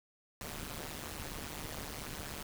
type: noise with amplitude modulation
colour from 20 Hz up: pink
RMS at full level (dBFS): -39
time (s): 0.41-2.43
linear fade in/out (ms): 2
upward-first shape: sine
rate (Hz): 150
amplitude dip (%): 95
effects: none